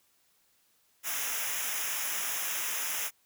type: noise with comb filter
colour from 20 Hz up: white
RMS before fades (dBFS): -33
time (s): 1.03-3.11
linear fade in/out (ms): 50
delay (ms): 0.23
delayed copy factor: -0.85
effects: white hiss -69 dBFS RMS until 3.25 s